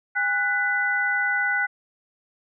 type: tone cluster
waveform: sine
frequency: 811 / 1481 / 1996 Hz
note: G#5 / F#6 / B6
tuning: -41 / +1 / +18 cents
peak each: -30 / -22 / -26 dBFS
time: 0.15-1.67 s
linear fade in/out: 20 ms
effects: none